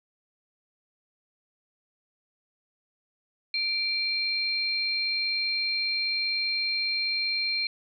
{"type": "tone pair together", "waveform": "sine", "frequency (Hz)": [2349, 4185], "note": ["D7", "C8"], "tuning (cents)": [0, 0], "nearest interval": "minor seventh", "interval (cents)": 1000, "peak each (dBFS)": [-29, -27], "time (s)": [3.54, 7.67], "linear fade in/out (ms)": 2, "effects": []}